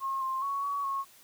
sine tone with pitch steps, 1077 / 1056 / 1113 / 1128 / 1094 Hz, C6 / C6 / C#6 / C#6 / C#6, +50 / +16 / +7 / +30 / -23 cents, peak -29 dBFS, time 0-1.05 s, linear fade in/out 50 ms, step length 210 ms, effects white hiss -57 dBFS RMS until 1.23 s

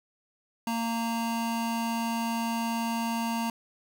square tone pair together, 229.7 / 922.8 Hz, A#3 / A#5, -25 / -18 cents, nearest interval 2 octaves, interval 2407 cents, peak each -30 / -33 dBFS, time 0.67-3.5 s, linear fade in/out 2 ms, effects none

